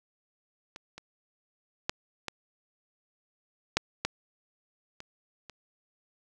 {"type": "clicks", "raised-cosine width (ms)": 0.2, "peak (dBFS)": [-25, -26, -10, -16, -6, -10, -25, -27], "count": 8, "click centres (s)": [0.761, 0.98, 1.895, 2.283, 3.77, 4.05, 5.004, 5.497], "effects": []}